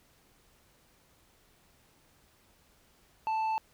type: tone with tanh clipping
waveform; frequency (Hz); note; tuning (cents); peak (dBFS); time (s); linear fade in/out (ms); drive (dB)
sine; 881; A5; +2; -29; 3.27-3.58; 0; 6
effects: pink hiss -65 dBFS RMS until 3.73 s